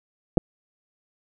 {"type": "clicks", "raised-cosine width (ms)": 2, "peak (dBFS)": [-6, -6], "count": 2, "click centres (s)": [0.373, 0.379], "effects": []}